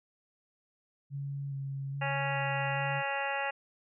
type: tone with vibrato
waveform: sine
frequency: 138.59 Hz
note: C#3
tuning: in tune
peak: -34 dBFS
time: 1.1-3.03 s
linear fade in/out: 50 ms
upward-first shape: square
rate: 1.2 Hz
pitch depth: 17 cents each way
type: harmonic tone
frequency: 277.2 Hz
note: C#4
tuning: in tune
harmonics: 2 / 3 / 4 / 5 / 6 / 7 / 8 / 9 / 10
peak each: -38 / -35 / -44 / -41 / -40 / -38 / -51 / -42 / -40 dBFS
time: 2.01-3.51 s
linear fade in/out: 10 ms
effects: none